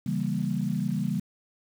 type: chord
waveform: sine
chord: C# diminished seventh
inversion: none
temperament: equal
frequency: 138.59 / 164.81 / 196 / 233.1 Hz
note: C#3 / E3 / G3 / Bb3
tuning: 0 / 0 / 0 / 0 cents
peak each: -32 / -31 / -29 / -32 dBFS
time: 0.06-1.2 s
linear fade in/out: 5 ms
effects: 8-bit

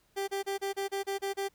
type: tone bursts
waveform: 30% pulse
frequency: 393.9 Hz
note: G4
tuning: 8 cents sharp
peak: -28 dBFS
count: 9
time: 0.16-1.488 s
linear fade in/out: 20 ms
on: 120 ms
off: 31 ms
effects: pink hiss -69 dBFS RMS until 1.54 s

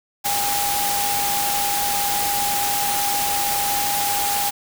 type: tone in noise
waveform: sine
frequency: 812 Hz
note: G#5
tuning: 39 cents flat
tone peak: -23 dBFS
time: 0.24-4.51 s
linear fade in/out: 20 ms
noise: white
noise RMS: -23 dBFS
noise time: 0.24-4.51 s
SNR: -3 dB
effects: none

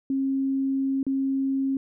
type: tone with dropouts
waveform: sine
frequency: 270 Hz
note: C#4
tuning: 45 cents flat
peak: -22 dBFS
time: 0.1-1.77 s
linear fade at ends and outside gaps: 2 ms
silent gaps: 1.03-1.066 s
effects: none

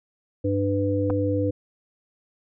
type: harmonic tone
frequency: 99.4 Hz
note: G2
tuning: 25 cents sharp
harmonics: 1 / 3 / 5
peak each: -25 / -25 / -25 dBFS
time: 0.44-1.51 s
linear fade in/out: 10 ms
type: clicks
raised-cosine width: 1 ms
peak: -16 dBFS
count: 2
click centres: 1.1 / 1.104 s
effects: none

